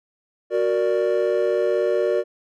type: chord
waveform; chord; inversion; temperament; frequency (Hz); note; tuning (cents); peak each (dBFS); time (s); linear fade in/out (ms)
triangle; Gb augmented; none; equal; 370 / 466.2 / 587.3; Gb4 / Bb4 / D5; 0 / 0 / 0; -20; 0.5-2.24; 50
effects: tanh soft clip ceiling -8 dBFS